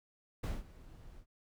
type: noise with ADSR envelope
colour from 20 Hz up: brown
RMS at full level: -33 dBFS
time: 0.43-1.26 s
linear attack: 10 ms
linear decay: 190 ms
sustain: -20 dB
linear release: 81 ms
effects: none